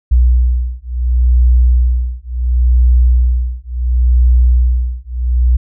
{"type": "beating tone pair", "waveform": "sine", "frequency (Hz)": [60.9, 61.61], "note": ["B1", "B1"], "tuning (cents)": [-24, -4], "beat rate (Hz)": 0.71, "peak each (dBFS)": -11, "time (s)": [0.11, 5.57], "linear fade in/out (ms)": 10, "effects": []}